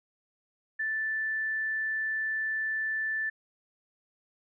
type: tone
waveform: sine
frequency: 1760 Hz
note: A6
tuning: in tune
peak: -28 dBFS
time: 0.79-3.3 s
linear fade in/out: 10 ms
effects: none